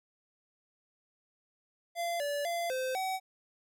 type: tone with pitch steps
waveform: square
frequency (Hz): 686 / 577 / 685 / 517 / 757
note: F5 / D5 / F5 / C5 / F#5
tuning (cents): -31 / -31 / -34 / -21 / +39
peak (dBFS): -32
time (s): 1.95-3.2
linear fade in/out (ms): 50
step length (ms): 250
effects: none